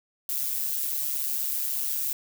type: noise with amplitude modulation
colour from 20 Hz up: violet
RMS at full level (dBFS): -26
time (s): 0.29-2.13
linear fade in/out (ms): 2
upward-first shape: sine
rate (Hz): 139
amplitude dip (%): 60
effects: none